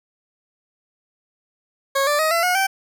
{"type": "tone with pitch steps", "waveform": "20% pulse", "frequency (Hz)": [548, 587.3, 629.5, 674.7, 723.1, 775], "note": ["C#5", "D5", "D#5", "E5", "F#5", "G5"], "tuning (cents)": [-20, 0, 20, 40, -40, -20], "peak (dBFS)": -12, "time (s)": [1.95, 2.67], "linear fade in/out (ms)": 10, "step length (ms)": 120, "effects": []}